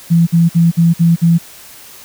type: tone bursts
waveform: sine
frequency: 168.1 Hz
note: E3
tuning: 34 cents sharp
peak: -6 dBFS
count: 6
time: 0.1-1.385 s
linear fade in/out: 20 ms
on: 170 ms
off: 53 ms
effects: white hiss -37 dBFS RMS until 2.04 s